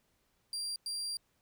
35% pulse tone bursts at uneven times, 4749 Hz, D8, 18 cents sharp, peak -34 dBFS, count 2, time 0.53-0.76 / 0.86-1.17 s, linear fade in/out 2 ms, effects pink hiss -75 dBFS RMS until 1.41 s

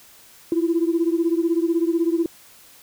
sine beating tone pair, 329.6 / 345.6 Hz, E4 / F4, 0 / -18 cents, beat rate 16 Hz, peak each -19 / -21 dBFS, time 0.52-2.26 s, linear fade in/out 2 ms, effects tanh soft clip ceiling -10 dBFS + white hiss -49 dBFS RMS until 2.82 s

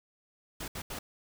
pink noise bursts at uneven times, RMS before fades -39 dBFS, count 3, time 0.6-0.68 / 0.75-0.82 / 0.9-0.99 s, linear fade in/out 5 ms, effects none

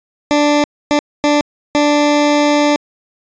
20% pulse tone bursts at uneven times, 293.7 Hz, D4, in tune, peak -5 dBFS, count 4, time 0.31-0.64 / 0.91-0.99 / 1.24-1.41 / 1.75-2.76 s, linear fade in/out 0 ms, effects resampled to 16000 Hz

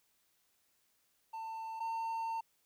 triangle tone pair in turn, 895 / 905.9 Hz, A5 / A#5, +29 / -50 cents, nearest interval unison, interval 21 cents, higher second, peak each -38 / -33 dBFS, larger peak second, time 1.33-1.8 / 1.8-2.41 s, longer second, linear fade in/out 10 ms, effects white hiss -75 dBFS RMS until 2.65 s

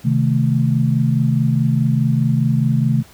sine chord, A diminished, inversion first, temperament equal, 130.81 / 155.56 / 220 Hz, C3 / Eb3 / A3, 0 / 0 / 0 cents, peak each -16 / -18 / -19 dBFS, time 0.04-3.03 s, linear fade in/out 20 ms, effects pink hiss -46 dBFS RMS until 3.13 s

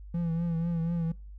triangle tone with vibrato, 167.7 Hz, E3, 30 cents sharp, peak -25 dBFS, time 0.14-1.12 s, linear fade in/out 5 ms, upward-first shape triangle, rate 4.1 Hz, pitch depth 56 cents each way, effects noise-tail reverb RT60 0.4 s tail -24 dB re dry + added 50 Hz sine -42 dBFS peak until 1.38 s

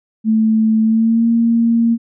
sine tone with pitch glide, 220 to 231.3 Hz, A3 to A#3, 0 to -13 cents, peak -10 dBFS, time 0.24-1.98 s, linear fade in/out 50 ms, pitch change +87 cents, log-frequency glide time 0.82-1.27 s, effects none

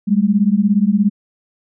sine beating tone pair, 196 / 213 Hz, G3 / G#3, 0 / +44 cents, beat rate 17 Hz, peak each -14 dBFS, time 0.07-1.1 s, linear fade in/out 20 ms, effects none

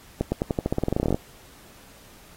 accelerating click train, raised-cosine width 2 ms, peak -9 dBFS, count 19, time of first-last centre 0.21-1.145 s, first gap 110 ms, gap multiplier 0.9, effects pink hiss -51 dBFS RMS until 2.36 s + AAC 48 kbps

